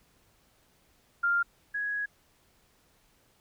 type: tone pair in turn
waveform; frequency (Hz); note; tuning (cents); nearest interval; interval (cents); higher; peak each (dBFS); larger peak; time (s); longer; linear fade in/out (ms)
sine; 1396.9 / 1666.5; F6 / G#6; 0 / +5; minor third; 305; second; -23 / -29; first; 1.23-1.43 / 1.74-2.06; second; 10
effects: pink hiss -66 dBFS RMS until 3.4 s